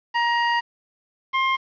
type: tone pair in turn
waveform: 25% pulse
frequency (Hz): 944 / 1061.2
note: A#5 / C6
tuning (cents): +22 / +24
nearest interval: major second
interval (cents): 202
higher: second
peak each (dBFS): -15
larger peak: neither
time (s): 0.14-0.61 / 1.33-1.57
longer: first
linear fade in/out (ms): 20
effects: resampled to 11025 Hz + 8-bit